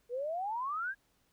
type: exponential sweep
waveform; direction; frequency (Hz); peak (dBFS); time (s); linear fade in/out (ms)
sine; up; 466.2 to 1661.2; -33; 0.09-0.95; 50
effects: pink hiss -73 dBFS RMS until 1.32 s